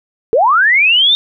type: linear sweep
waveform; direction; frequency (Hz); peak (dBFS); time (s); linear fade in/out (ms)
sine; up; 410 to 3683; -7; 0.33-1.15; 0
effects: none